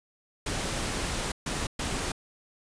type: noise bursts at uneven times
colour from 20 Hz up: pink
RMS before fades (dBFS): -31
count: 3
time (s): 0.46-1.32 / 1.46-1.67 / 1.79-2.12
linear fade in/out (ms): 5
effects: resampled to 22050 Hz